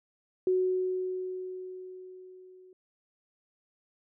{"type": "tone with level ramp", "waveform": "sine", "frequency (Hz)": 370, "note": "F#4", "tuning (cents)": 0, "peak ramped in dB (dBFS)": [-22, -52], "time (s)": [0.47, 2.73], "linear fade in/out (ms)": 2, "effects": []}